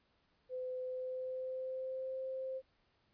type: tone with pitch glide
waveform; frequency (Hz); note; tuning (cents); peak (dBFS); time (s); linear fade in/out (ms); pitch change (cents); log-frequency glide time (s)
sine; 509 to 524.5; C5 to C5; -48 to +4; -38; 0.49-2.62; 50; +52; 0.81-2.18
effects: pink hiss -75 dBFS RMS until 3.13 s + resampled to 11025 Hz